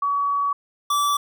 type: tone pair in turn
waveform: sine / square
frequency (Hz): 1133 / 1157.5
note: C#6 / D6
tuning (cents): +37 / -25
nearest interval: unison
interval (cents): 38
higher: second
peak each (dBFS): -19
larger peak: neither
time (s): 0.02-0.53 / 0.9-1.17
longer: first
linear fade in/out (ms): 5
effects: none